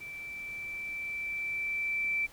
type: tone with level ramp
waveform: sine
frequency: 2331 Hz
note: D7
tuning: 14 cents flat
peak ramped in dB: -40 to -27 dBFS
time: 0-2.27 s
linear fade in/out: 20 ms
effects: pink hiss -55 dBFS RMS until 2.32 s